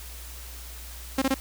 sawtooth tone bursts, 267.4 Hz, C4, 38 cents sharp, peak -17 dBFS, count 3, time 1.18-1.343 s, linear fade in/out 5 ms, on 39 ms, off 23 ms, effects added 60 Hz sine -40 dBFS peak until 1.4 s + white hiss -44 dBFS RMS until 1.4 s

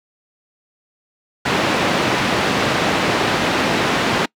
pink band-pass noise, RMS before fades -18 dBFS, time 1.45-4.26 s, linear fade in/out 10 ms, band 180 to 3500 Hz, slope 12 dB/octave, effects noise-tail reverb RT60 0.1 s tail -25 dB re dry

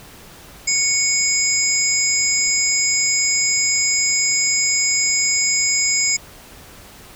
sine tone cluster, 2218 / 5050 / 6750 / 7450 Hz, C#7 / D#8 / G#8 / A#8, 0 / +25 / +27 / -2 cents, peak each -21 dBFS, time 0.67-6.17 s, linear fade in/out 10 ms, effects pink hiss -42 dBFS RMS until 7.15 s

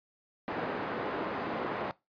pink band-pass noise, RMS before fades -35 dBFS, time 0.48-1.91 s, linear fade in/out 0 ms, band 270 to 1400 Hz, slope 12 dB/octave, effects noise-tail reverb RT60 0.2 s tail -19 dB re dry + resampled to 11025 Hz

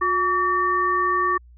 sine tone cluster, 360.6 / 1144 / 1814 Hz, F#4 / D6 / A#6, -45 / -46 / -48 cents, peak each -27 / -19 / -26 dBFS, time 0.01-1.38 s, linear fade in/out 10 ms, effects added 60 Hz sine -45 dBFS peak until 1.57 s

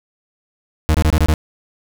40% pulse tone bursts, 77.78 Hz, D#2, in tune, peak -10 dBFS, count 6, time 0.89-1.339 s, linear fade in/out 0 ms, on 54 ms, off 25 ms, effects none

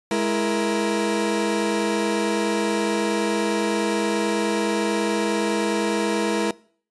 30% pulse tone cluster, 210.2 / 331.4 / 469.9 Hz, G#3 / E4 / A#4, +21 / +9 / +14 cents, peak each -22 dBFS, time 0.11-6.51 s, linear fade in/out 2 ms, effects noise-tail reverb RT60 0.5 s tail -22 dB re dry + resampled to 24000 Hz

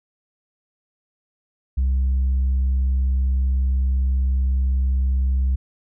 sine tone with tanh clipping, 65.41 Hz, C2, in tune, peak -17 dBFS, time 1.77-5.56 s, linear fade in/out 10 ms, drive 1 dB, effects none

